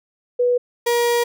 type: tone pair in turn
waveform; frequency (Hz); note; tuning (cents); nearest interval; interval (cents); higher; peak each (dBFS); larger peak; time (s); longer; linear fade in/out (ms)
sine / 35% pulse; 490.2 / 475.7; B4 / A#4; -13 / +35; minor second; 52; first; -14; neither; 0.39-0.58 / 0.86-1.24; second; 10
effects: none